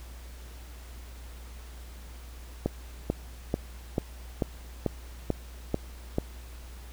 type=click train; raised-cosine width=2 ms; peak=-12 dBFS; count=9; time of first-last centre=2.66-6.184 s; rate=2.27 Hz; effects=added 60 Hz sine -42 dBFS peak until 6.92 s + pink hiss -52 dBFS RMS until 6.92 s